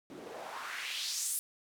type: noise with band-pass filter sweep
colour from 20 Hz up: white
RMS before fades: -39 dBFS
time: 0.1-1.39 s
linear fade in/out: 0 ms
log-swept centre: 260 to 11000 Hz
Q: 2.4
effects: none